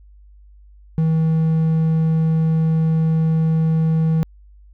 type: tone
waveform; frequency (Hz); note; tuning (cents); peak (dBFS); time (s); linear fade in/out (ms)
triangle; 160.4; E3; -47; -12; 0.98-4.23; 0
effects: added 50 Hz sine -43 dBFS peak until 4.73 s